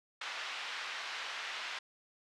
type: band-pass noise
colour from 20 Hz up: white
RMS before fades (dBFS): -41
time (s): 0.21-1.79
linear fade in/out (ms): 5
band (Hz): 1000 to 3000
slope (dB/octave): 12
effects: low-pass 6000 Hz 12 dB/octave